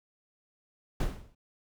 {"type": "noise with exponential decay", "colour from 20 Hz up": "brown", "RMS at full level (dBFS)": -24, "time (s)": [1, 1.35], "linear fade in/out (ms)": 5, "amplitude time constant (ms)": 74, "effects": []}